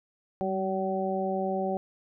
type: harmonic tone with a mistuned harmonic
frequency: 190 Hz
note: F#3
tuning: 46 cents sharp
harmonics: 1 / 2 / 3 / 4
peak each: -32 / -32 / -32 / -32 dBFS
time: 0.41-1.77 s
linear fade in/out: 0 ms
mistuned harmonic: 1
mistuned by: +27 cents
effects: none